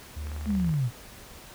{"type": "tone", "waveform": "triangle", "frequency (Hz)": 74.7, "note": "D2", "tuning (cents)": 30, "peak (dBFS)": -30, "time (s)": [0.16, 0.72], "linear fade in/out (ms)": 10}
{"type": "click train", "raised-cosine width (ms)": 0.5, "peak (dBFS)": -29, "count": 11, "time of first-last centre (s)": [0.27, 0.739], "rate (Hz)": 21.3}
{"type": "linear sweep", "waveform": "sine", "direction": "down", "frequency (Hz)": [220, 111.4], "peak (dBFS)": -23, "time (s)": [0.45, 0.91], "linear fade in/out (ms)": 50}
{"effects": ["pink hiss -47 dBFS RMS until 1.54 s"]}